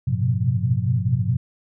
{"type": "tone cluster", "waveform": "sine", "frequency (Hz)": [97.2, 111.2, 123.4, 128.1, 176.1], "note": ["G2", "A2", "B2", "C3", "F3"], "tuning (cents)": [-14, 19, -1, -36, 15], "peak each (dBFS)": [-25, -24, -24, -23, -28], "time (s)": [0.07, 1.37], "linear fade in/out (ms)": 10, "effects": []}